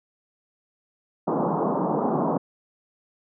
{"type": "band-pass noise", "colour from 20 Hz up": "pink", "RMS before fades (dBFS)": -24, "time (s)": [1.27, 2.38], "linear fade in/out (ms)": 10, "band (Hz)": [160, 1100], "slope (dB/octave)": 48, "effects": []}